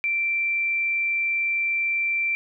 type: tone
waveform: sine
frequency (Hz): 2349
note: D7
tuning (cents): 0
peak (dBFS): -21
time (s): 0.04-2.35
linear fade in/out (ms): 0
effects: none